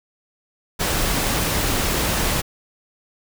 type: noise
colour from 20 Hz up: pink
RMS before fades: -21 dBFS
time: 0.79-2.42 s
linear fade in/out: 20 ms
effects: none